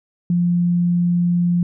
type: tone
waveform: sine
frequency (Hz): 174.61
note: F3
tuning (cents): 0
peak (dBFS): -14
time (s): 0.3-1.63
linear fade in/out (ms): 2
effects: none